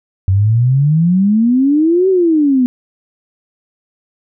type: exponential two-way sweep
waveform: sine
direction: up then down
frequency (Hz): 92.5 to 386.5 to 244.2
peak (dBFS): -8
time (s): 0.28-2.66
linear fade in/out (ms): 0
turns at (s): 2.09
effects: none